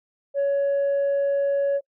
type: tone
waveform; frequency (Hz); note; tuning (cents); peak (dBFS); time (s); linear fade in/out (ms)
sine; 560; C#5; +18; -17; 0.34-1.81; 50
effects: noise-tail reverb RT60 0.1 s tail -24 dB re dry + tanh soft clip ceiling -18 dBFS